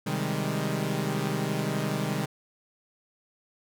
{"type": "chord", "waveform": "sawtooth", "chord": "Ab major seventh", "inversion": "first", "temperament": "equal", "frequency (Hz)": [130.81, 155.56, 196, 207.7], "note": ["C3", "Eb3", "G3", "Ab3"], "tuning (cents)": [0, 0, 0, 0], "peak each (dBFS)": [-29, -27, -29, -30], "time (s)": [0.06, 2.26], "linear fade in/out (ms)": 10, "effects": []}